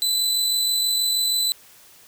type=tone with amplitude modulation; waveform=sawtooth; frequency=4003 Hz; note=B7; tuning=23 cents sharp; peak=-15 dBFS; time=0.02-1.52 s; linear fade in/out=0 ms; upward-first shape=sine; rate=46.3 Hz; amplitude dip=30%; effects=white hiss -50 dBFS RMS until 2.07 s